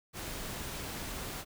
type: noise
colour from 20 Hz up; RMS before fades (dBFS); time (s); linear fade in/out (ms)
pink; -40; 0.13-1.45; 50
effects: none